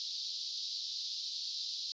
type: band-pass noise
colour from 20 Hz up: white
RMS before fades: -40 dBFS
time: 0-1.92 s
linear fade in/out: 0 ms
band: 3800 to 5000 Hz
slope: 48 dB/octave
effects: resampled to 16000 Hz